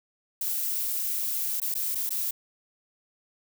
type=noise with dropouts; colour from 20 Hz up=violet; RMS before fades=-29 dBFS; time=0.41-2.31 s; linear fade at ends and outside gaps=5 ms; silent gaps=1.601-1.617 / 1.742-1.751 / 1.949-1.953 / 2.093-2.105 s; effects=none